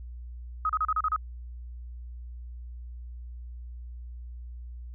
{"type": "tone bursts", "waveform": "sine", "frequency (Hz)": 1264, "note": "D#6", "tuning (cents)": 27, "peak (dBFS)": -23, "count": 7, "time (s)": [0.65, 1.162], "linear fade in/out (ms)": 2, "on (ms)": 44, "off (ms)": 34, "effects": ["added 60 Hz sine -38 dBFS peak until 4.94 s"]}